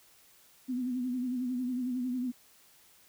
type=tone with vibrato; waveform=sine; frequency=250.7 Hz; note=B3; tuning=26 cents sharp; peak=-30 dBFS; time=0.68-2.32 s; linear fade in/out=20 ms; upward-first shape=sine; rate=11 Hz; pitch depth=58 cents each way; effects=white hiss -61 dBFS RMS until 3.08 s